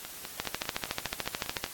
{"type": "two click trains", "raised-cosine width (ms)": 0.2, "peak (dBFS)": [-12, -20], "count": [18, 9], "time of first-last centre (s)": [[0.4, 1.641], [0.05, 1.663]], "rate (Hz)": [13.7, 4.96], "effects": ["white hiss -44 dBFS RMS until 1.73 s", "AAC 64 kbps"]}